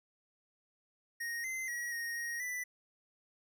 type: tone with pitch steps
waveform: square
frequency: 1867 / 2066 / 1910 / 1865 / 1875 / 1983 Hz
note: A#6 / C7 / A#6 / A#6 / A#6 / B6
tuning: +2 / -22 / +42 / 0 / +10 / +7 cents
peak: -37 dBFS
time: 1.2-2.64 s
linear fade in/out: 10 ms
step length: 240 ms
effects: none